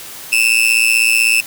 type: tone with amplitude modulation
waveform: 40% pulse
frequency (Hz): 2640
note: E7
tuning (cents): +2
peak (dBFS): -5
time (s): 0.32-1.41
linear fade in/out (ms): 10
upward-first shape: sine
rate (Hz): 116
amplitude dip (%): 95
effects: white hiss -32 dBFS RMS until 1.46 s